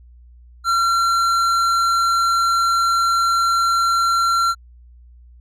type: tone with tanh clipping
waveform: sine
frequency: 1365 Hz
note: F6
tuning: 40 cents flat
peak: -16 dBFS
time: 0.64-4.55 s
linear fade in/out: 50 ms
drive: 13 dB
effects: added 60 Hz sine -42 dBFS peak until 5.4 s + MP3 96 kbps